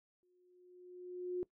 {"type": "tone with exponential growth", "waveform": "sine", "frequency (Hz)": 360, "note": "F#4", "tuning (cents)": -47, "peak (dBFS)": -33, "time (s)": [0.23, 1.43], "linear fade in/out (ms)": 0, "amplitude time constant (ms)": 260, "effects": ["noise-tail reverb RT60 0.1 s tail -20 dB re dry"]}